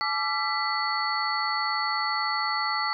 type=tone cluster; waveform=sine; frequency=856 / 1174 / 1352 / 1986 / 4433 Hz; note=A5 / D6 / E6 / B6 / C#8; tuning=-48 / -1 / +43 / +9 / -1 cents; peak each=-31 dBFS; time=0.01-2.93 s; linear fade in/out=0 ms; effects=none